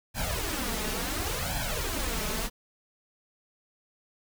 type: noise with flanger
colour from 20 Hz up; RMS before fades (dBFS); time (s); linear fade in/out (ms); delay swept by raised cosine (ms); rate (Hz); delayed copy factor
pink; -31; 0.14-2.5; 50; 1.2 to 4.7; 0.7; +0.85
effects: none